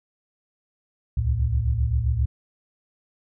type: tone cluster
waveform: sine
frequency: 66.2 / 73.8 / 112.8 Hz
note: C2 / D2 / A2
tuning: +21 / +9 / +44 cents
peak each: -24 dBFS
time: 1.17-2.26 s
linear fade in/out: 5 ms
effects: none